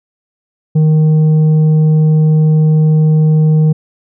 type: tone with tanh clipping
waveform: sine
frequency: 155.56 Hz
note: D#3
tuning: in tune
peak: -7 dBFS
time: 0.75-3.73 s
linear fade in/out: 10 ms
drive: 5 dB
effects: none